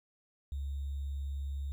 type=tone with sample-and-hold; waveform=sine; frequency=69.7 Hz; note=C#2; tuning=10 cents sharp; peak=-34 dBFS; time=0.52-1.72 s; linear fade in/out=0 ms; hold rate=3675 Hz; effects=none